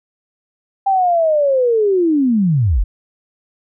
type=linear sweep; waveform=sine; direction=down; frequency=794 to 34.65 Hz; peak=-11 dBFS; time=0.86-2.84 s; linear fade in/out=10 ms; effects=none